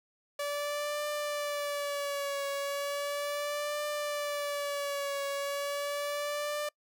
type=tone with vibrato; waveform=sawtooth; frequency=576 Hz; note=D5; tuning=34 cents flat; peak=-28 dBFS; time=0.39-6.69 s; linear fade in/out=5 ms; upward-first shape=triangle; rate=0.36 Hz; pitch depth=52 cents each way; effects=noise-tail reverb RT60 0.1 s tail -26 dB re dry